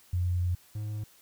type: tone pair in turn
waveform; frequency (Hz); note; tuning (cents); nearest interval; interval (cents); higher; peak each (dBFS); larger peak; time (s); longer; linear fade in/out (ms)
sine / triangle; 89 / 106.27; F2 / G#2; +33 / +40; minor third; 307; second; -25 / -30; first; 0.13-0.55 / 0.75-1.04; first; 5
effects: white hiss -59 dBFS RMS until 1.21 s